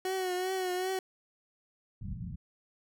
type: tone with vibrato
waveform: 30% pulse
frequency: 370 Hz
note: F#4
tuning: in tune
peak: -28 dBFS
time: 0.05-0.99 s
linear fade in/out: 2 ms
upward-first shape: triangle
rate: 2.6 Hz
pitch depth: 54 cents each way
type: low-pass noise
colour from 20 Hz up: white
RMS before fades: -39 dBFS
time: 2.01-2.36 s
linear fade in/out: 10 ms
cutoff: 200 Hz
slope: 48 dB/octave
effects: none